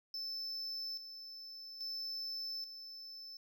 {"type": "tone with tremolo", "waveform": "triangle", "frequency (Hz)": 5274, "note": "E8", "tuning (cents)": 0, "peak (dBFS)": -38, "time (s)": [0.14, 3.37], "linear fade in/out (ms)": 2, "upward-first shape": "square", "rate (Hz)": 0.6, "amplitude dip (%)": 60, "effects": []}